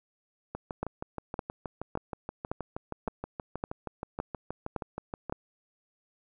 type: two click trains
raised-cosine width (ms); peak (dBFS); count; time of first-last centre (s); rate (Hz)
1; -17 / -21; 9 / 31; 0.83-5.324 / 0.55-5.297; 1.78 / 6.32
effects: none